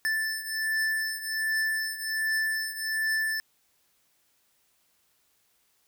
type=beating tone pair; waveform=square; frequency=1760 / 1761.3 Hz; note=A6 / A6; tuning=0 / +1 cents; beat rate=1.3 Hz; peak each=-29 / -33 dBFS; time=0.05-3.4 s; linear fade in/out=0 ms; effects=white hiss -69 dBFS RMS until 5.87 s